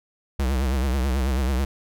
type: tone with vibrato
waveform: square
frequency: 65.8 Hz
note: C2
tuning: 10 cents sharp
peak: -21 dBFS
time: 0.39-1.65 s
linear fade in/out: 5 ms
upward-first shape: triangle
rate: 9.2 Hz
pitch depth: 140 cents each way
effects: none